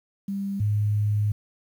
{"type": "tone pair in turn", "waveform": "sine", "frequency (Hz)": [197.9, 104.56], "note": ["G3", "G#2"], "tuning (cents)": [17, 12], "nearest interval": "major seventh", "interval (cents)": 1105, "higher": "first", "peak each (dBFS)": [-26, -20], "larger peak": "second", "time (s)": [[0.28, 0.6], [0.6, 1.32]], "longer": "second", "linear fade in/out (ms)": 5, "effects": ["9-bit"]}